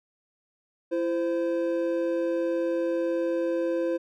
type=tone pair together; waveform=triangle; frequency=336.4 / 518 Hz; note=E4 / C5; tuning=+35 / -17 cents; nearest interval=perfect fifth; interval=748 cents; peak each=-25 dBFS; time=0.91-3.98 s; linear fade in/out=20 ms; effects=none